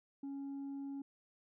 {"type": "tone", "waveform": "sine", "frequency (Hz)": 277.2, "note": "C#4", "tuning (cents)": 0, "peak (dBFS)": -38, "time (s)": [0.23, 1.02], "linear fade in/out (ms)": 5, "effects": ["tanh soft clip ceiling -40 dBFS"]}